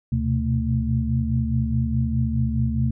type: tone cluster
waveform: sine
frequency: 74.1 / 123.3 / 128.1 / 223.5 Hz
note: D2 / B2 / C3 / A3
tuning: +16 / -2 / -36 / +27 cents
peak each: -25 dBFS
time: 0.12-2.91 s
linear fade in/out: 5 ms
effects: none